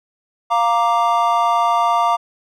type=chord; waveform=triangle; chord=Bb major; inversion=second; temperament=equal; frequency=698.5 / 932.3 / 1174.7 Hz; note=F5 / Bb5 / D6; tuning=0 / 0 / 0 cents; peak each=-16 dBFS; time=0.5-2.17 s; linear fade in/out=20 ms; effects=none